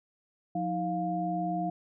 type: tone cluster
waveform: sine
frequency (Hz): 177.9 / 317.2 / 703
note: F3 / D#4 / F5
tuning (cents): +32 / +33 / +11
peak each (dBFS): -33 / -35 / -31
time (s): 0.55-1.7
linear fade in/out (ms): 5
effects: none